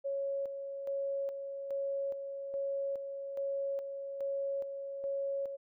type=tone with tremolo; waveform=sine; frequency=553 Hz; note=C#5; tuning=4 cents flat; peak=-32 dBFS; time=0.04-5.57 s; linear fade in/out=20 ms; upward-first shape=square; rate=1.2 Hz; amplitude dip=50%; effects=none